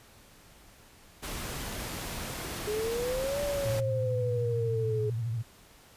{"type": "noise", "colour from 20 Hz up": "pink", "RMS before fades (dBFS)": -37, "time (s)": [1.22, 3.81], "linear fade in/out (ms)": 20}
{"type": "exponential two-way sweep", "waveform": "sine", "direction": "up then down", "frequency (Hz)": [415.3, 580, 421.4], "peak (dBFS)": -29, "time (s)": [2.67, 5.1], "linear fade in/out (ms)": 5, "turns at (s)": 3.42}
{"type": "tone with vibrato", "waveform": "sine", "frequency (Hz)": 115.3, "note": "A#2", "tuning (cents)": -19, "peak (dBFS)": -29, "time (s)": [3.64, 5.43], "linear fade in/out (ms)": 20, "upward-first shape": "sine", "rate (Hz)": 13, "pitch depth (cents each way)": 93}
{"effects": ["pink hiss -56 dBFS RMS until 5.96 s", "resampled to 32000 Hz"]}